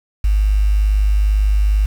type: tone with quantisation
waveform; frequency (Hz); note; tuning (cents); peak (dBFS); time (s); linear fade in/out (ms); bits
sine; 51.1; G#1; -27; -11; 0.24-1.86; 5; 6
effects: none

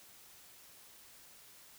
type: silence
effects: white hiss -58 dBFS RMS until 1.78 s

